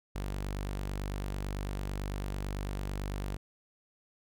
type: tone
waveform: sawtooth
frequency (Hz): 49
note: G1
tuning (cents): 0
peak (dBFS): -30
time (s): 0.15-3.37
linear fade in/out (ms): 10
effects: none

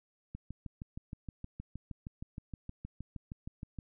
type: click train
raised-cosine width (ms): 5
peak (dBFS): -29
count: 23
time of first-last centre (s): 0.35-3.788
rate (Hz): 6.4
effects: none

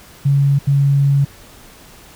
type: tone bursts at uneven times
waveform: sine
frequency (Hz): 140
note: C#3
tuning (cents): +18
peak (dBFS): -10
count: 2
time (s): 0.25-0.59 / 0.67-1.25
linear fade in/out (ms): 10
effects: pink hiss -42 dBFS RMS until 2.15 s

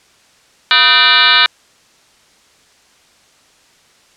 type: tone with frequency modulation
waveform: sine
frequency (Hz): 2637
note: E7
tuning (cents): 0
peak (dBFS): -6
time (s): 0.71-1.46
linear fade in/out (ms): 0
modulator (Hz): 277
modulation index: 5.4
effects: white hiss -50 dBFS RMS until 4.16 s + low-pass 7000 Hz 12 dB/octave

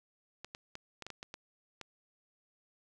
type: clicks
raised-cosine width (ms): 0.2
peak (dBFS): -26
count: 9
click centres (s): 0.446 / 0.549 / 0.754 / 1.023 / 1.066 / 1.103 / 1.229 / 1.341 / 1.813
effects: none

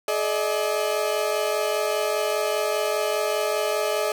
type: tone cluster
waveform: 35% pulse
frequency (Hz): 424.8 / 594 / 639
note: G#4 / D5 / D#5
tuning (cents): +39 / +20 / +46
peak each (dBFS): -25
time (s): 0.08-4.12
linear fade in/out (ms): 2
effects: none

